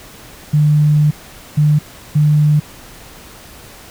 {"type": "tone bursts at uneven times", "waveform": "sine", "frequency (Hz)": 150, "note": "D3", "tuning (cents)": 37, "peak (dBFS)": -8, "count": 3, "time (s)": [[0.53, 1.11], [1.57, 1.79], [2.15, 2.6]], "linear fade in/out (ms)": 10, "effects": ["pink hiss -38 dBFS RMS until 3.9 s"]}